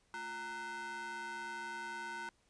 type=ring-modulated tone; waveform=square; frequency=286.1 Hz; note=D4; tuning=45 cents flat; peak=-39 dBFS; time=0.14-2.29 s; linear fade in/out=0 ms; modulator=1210 Hz; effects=pink hiss -73 dBFS RMS until 2.49 s + resampled to 22050 Hz